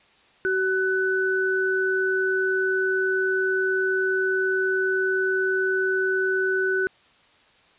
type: tone pair together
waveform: sine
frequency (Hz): 379.2 / 1495.1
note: F#4 / F#6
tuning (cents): +43 / +18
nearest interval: 2 octaves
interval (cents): 2375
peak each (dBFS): -23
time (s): 0.45-6.87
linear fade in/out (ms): 0
effects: white hiss -57 dBFS RMS until 7.78 s + resampled to 8000 Hz